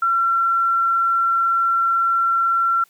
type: tone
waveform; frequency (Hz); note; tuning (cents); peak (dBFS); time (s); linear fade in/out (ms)
sine; 1359; F6; -48; -15; 0.02-2.84; 5
effects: white hiss -57 dBFS RMS until 2.89 s